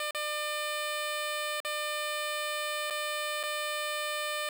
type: tone with dropouts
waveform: 10% pulse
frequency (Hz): 600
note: D5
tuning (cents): +37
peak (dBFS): -23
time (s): 0-4.49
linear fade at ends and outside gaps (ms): 2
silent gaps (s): 0.109-0.147 / 1.603-1.648 / 2.901-2.906 / 3.431-3.435
effects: none